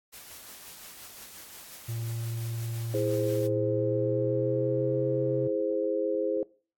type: noise with tremolo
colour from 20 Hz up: white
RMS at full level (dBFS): -45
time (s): 0.12-3.48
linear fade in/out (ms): 20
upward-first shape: sine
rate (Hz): 5.7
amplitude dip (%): 30
type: tone with pitch glide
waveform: triangle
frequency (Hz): 115.2 to 130.06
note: A#2 to C3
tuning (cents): -20 to -10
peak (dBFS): -29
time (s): 1.88-5.48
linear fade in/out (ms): 10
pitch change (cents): +210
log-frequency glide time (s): 3.61-5
type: chord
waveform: sine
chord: E augmented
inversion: none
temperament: equal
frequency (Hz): 329.6 / 415.3 / 523.3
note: E4 / G#4 / B#4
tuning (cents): 0 / 0 / 0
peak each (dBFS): -32 / -30 / -29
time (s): 2.94-6.43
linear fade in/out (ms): 2
effects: noise-tail reverb RT60 0.4 s tail -22 dB re dry + AAC 64 kbps